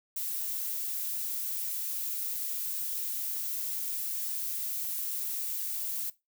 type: noise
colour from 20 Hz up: violet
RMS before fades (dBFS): -34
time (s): 0.16-6.1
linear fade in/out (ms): 5
effects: noise-tail reverb RT60 0.2 s tail -18 dB re dry